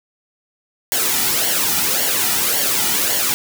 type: noise with flanger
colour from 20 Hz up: white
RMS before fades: -18 dBFS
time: 0.92-3.34 s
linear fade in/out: 0 ms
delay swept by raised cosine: 0.79 to 1.89 ms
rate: 1.8 Hz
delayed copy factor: -0.65
effects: none